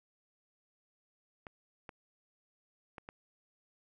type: clicks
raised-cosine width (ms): 0.5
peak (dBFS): -30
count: 4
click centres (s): 1.468 / 1.892 / 2.982 / 3.089
effects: none